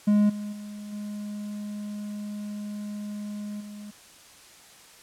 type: tone with level steps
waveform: triangle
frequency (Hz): 207.7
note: G#3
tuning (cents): 0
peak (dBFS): -15 / -29 / -34 / -30 / -36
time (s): 0.07-3.91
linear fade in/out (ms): 10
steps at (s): 0.29 / 0.52 / 0.92 / 3.6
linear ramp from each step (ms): 10
effects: white hiss -51 dBFS RMS until 5.02 s + low-pass 10000 Hz 12 dB/octave